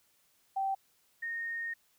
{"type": "tone pair in turn", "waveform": "sine", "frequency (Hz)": [777, 1848], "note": ["G5", "A#6"], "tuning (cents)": [-16, -16], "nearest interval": "octave + minor third", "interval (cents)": 1500, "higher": "second", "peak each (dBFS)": [-29, -34], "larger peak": "first", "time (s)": [[0.56, 0.75], [1.22, 1.74]], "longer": "second", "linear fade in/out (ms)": 10, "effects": ["white hiss -70 dBFS RMS until 1.98 s"]}